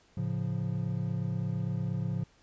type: chord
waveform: triangle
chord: A augmented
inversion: none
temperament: equal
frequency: 110 / 138.59 / 174.61 Hz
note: A2 / C#3 / E#3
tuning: 0 / 0 / 0 cents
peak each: -32 dBFS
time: 0.17-2.24 s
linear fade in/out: 5 ms
effects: pink hiss -64 dBFS RMS until 2.42 s + resampled to 16000 Hz

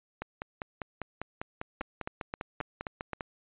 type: two click trains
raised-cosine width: 0.5 ms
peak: -19 / -20 dBFS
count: 6 / 16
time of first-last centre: 1.81-3.133 / 0.22-3.208 s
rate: 3.78 / 5.02 Hz
effects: resampled to 8000 Hz

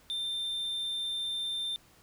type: tone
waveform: triangle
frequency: 3585 Hz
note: A7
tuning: 32 cents sharp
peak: -30 dBFS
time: 0.1-1.76 s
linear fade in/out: 0 ms
effects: pink hiss -61 dBFS RMS until 2.02 s

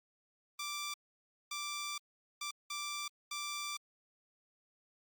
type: tone bursts at uneven times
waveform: 10% pulse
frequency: 1174.7 Hz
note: D6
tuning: in tune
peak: -30 dBFS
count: 5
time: 0.59-0.94 / 1.51-1.98 / 2.41-2.51 / 2.7-3.08 / 3.31-3.77 s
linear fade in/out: 5 ms
effects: Opus 32 kbps

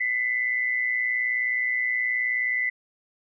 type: tone pair together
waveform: sine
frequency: 2000 / 2119 Hz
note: B6 / C7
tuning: +21 / +21 cents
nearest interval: minor second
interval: 100 cents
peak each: -23 / -31 dBFS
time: 0-2.7 s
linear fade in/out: 10 ms
effects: none

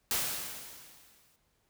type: noise with exponential decay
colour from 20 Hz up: white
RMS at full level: -29 dBFS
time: 0.11-1.36 s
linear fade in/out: 1 ms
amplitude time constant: 270 ms
effects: pink hiss -74 dBFS RMS until 1.69 s

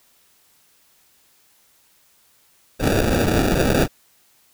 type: noise with sample-and-hold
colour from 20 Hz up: violet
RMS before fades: -18 dBFS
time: 2.79-3.88 s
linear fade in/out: 50 ms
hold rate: 1050 Hz
effects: white hiss -58 dBFS RMS until 4.53 s

